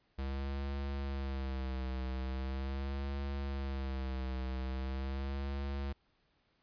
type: tone with vibrato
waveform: square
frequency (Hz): 67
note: C2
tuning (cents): +42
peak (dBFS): -36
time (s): 0.18-5.93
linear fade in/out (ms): 10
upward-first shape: sine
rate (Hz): 0.41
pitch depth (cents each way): 64
effects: pink hiss -74 dBFS RMS until 6.62 s + resampled to 11025 Hz